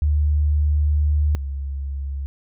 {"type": "tone pair in turn", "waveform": "sine", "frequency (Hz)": [74.3, 69.08], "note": ["D2", "C#2"], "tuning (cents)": [21, -5], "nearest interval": "minor second", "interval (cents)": 126, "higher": "first", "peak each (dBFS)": [-15, -24], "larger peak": "first", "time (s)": [[0.02, 1.35], [1.35, 2.26]], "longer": "first", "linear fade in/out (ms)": 0, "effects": []}